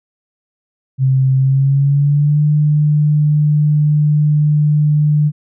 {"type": "tone with pitch glide", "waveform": "sine", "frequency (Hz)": [132.6, 149.7], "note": ["C3", "D3"], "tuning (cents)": [23, 33], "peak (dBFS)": -9, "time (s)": [0.98, 5.32], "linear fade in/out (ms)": 50, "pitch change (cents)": 210, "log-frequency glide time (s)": [1.37, 2.42], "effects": []}